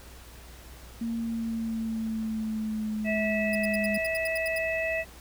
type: tone with pitch glide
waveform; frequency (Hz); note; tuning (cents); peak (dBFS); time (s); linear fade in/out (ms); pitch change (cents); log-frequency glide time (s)
sine; 230.3 to 207.6; A#3 to G#3; -21 to 0; -28; 1.01-3.98; 5; -179; 1.14-3.84
type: harmonic tone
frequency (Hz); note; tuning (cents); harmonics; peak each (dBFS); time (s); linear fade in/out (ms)
650; E5; -24; 1 / 3 / 4; -29 / -32 / -32; 3.04-5.05; 50
type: tone bursts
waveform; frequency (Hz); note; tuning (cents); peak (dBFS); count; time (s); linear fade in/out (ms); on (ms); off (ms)
10% pulse; 4978; D#8; 0; -28; 11; 3.53-4.582; 2; 22; 81
effects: added 60 Hz sine -48 dBFS peak until 5.2 s + pink hiss -50 dBFS RMS until 5.2 s